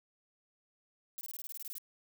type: noise bursts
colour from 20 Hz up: violet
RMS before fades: -43 dBFS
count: 12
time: 1.18-1.782 s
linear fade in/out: 0 ms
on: 30 ms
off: 22 ms
effects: none